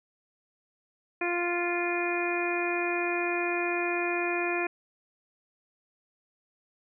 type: harmonic tone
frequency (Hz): 348.9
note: F4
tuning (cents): -2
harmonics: 1 / 2 / 3 / 4 / 5 / 6 / 7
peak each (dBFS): -30 / -34 / -38 / -39 / -36 / -40 / -32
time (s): 1.21-4.67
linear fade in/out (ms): 5
effects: none